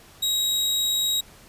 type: tone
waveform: sawtooth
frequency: 3814 Hz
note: A#7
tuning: 39 cents sharp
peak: -18 dBFS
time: 0.22-1.21 s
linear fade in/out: 10 ms
effects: pink hiss -50 dBFS RMS until 1.48 s + resampled to 32000 Hz